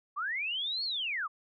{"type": "linear two-way sweep", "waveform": "sine", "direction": "up then down", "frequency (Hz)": [1088, 4443, 1088], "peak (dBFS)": -31, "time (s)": [0.16, 1.28], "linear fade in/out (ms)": 20, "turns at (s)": 0.84, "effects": []}